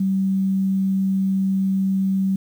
sine tone, 192.3 Hz, G3, 33 cents flat, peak -17 dBFS, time 0-2.36 s, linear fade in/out 5 ms, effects 8-bit

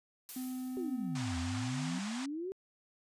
blue noise with exponential decay, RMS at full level -43 dBFS, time 0.29-1.63 s, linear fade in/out 0 ms, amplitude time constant 290 ms
triangle tone, 255.8 Hz, C4, 39 cents flat, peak -35 dBFS, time 0.36-1.99 s, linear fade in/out 5 ms
sine exponential two-way sweep, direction down then up, 394.6 to 81.3 to 394.6 Hz, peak -36 dBFS, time 0.77-2.52 s, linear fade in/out 0 ms, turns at 1.38 s
pink band-pass noise, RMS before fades -45 dBFS, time 1.15-2.26 s, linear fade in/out 5 ms, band 670 to 8700 Hz, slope 48 dB/octave
effects resampled to 32000 Hz

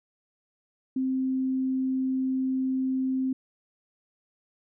sine tone, 261.6 Hz, C4, in tune, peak -24 dBFS, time 0.96-3.33 s, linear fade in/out 5 ms, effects none

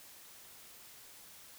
silence, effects white hiss -55 dBFS RMS until 1.58 s

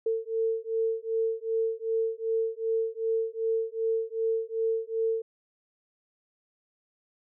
sine beating tone pair, 448.7 / 451.3 Hz, A4 / A4, +34 / +44 cents, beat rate 2.6 Hz, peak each -29 dBFS, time 0.06-5.22 s, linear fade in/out 5 ms, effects none

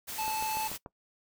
white noise, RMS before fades -39 dBFS, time 0.07-0.78 s, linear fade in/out 20 ms
square tone, 873 Hz, A5, 14 cents flat, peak -32 dBFS, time 0.18-0.68 s, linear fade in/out 10 ms
click train, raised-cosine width 1 ms, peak -27 dBFS, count 5, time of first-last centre 0.28-0.861 s, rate 6.88 Hz
effects noise-tail reverb RT60 0.1 s tail -21 dB re dry

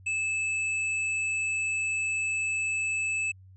sine tone with tanh clipping, 2616 Hz, E7, 14 cents flat, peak -28 dBFS, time 0.06-3.32 s, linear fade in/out 10 ms, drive 15 dB, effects added 94 Hz sine -49 dBFS peak until 3.56 s + resampled to 22050 Hz

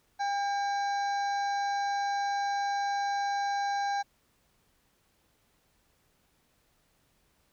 harmonic tone with a mistuned harmonic, 803 Hz, G5, 41 cents sharp, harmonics 1 / 2 / 3 / 5 / 6 / 7 / 8, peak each -28 / -37 / -48 / -44 / -55 / -49 / -52 dBFS, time 0.19-4.03 s, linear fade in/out 20 ms, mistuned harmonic 3, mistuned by -94 cents, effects pink hiss -70 dBFS RMS until 7.52 s

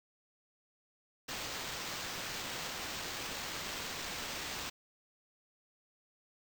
violet noise with sample-and-hold, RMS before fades -41 dBFS, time 1.28-4.7 s, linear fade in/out 10 ms, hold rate 11025 Hz, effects none

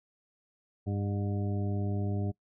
harmonic tone with a mistuned harmonic, 100.5 Hz, G2, 44 cents sharp, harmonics 1 / 2 / 3 / 4 / 6 / 7, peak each -30 / -36 / -40 / -42 / -46 / -47 dBFS, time 0.86-2.32 s, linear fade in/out 20 ms, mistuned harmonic 7, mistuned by +51 cents, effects noise-tail reverb RT60 0.1 s tail -22 dB re dry

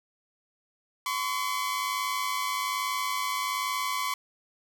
sawtooth tone pair together, 1027.8 / 1129 Hz, C6 / C#6, -31 / +31 cents, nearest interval major second, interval 162 cents, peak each -27 dBFS, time 1.06-4.14 s, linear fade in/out 2 ms, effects none

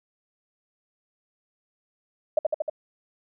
sine tone with echo, 614 Hz, D#5, 23 cents flat, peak -16 dBFS, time 2.37-2.39 s, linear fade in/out 5 ms, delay 77 ms, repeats 4, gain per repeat -2 dB, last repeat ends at 2.698 s, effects none

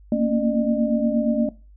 sine tone cluster, 227.8 / 236.3 / 278.3 / 604 Hz, A#3 / A#3 / C#4 / D5, -40 / +24 / +7 / +48 cents, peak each -20 / -24 / -26 / -25 dBFS, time 0.12-1.49 s, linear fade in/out 2 ms, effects noise-tail reverb RT60 0.3 s tail -19 dB re dry + added 50 Hz sine -45 dBFS peak until 1.76 s

